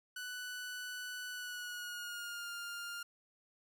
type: tone with pitch glide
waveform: sawtooth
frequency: 1488 to 1404.5 Hz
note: F#6 to F6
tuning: +9 to +9 cents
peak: -38 dBFS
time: 0.16-3.03 s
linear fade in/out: 5 ms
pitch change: -100 cents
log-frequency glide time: 1.3-2.5 s
effects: none